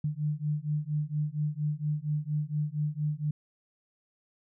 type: beating tone pair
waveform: sine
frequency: 148 / 152.3 Hz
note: D3 / D#3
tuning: +14 / -37 cents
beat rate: 4.3 Hz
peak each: -31 dBFS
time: 0.04-3.31 s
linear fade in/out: 5 ms
effects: none